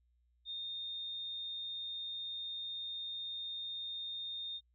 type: tone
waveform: sine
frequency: 3658 Hz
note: A#7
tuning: 33 cents flat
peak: -39 dBFS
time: 0.45-4.61 s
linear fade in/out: 50 ms
effects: noise-tail reverb RT60 0.1 s tail -26 dB re dry + added 60 Hz sine -70 dBFS peak until 4.74 s